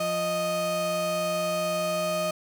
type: tone pair together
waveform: 35% pulse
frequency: 174.63 / 622.3 Hz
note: F3 / D#5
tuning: 0 / 0 cents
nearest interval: octave + minor seventh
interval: 2200 cents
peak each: -33 / -24 dBFS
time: 0-2.31 s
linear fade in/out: 5 ms
effects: none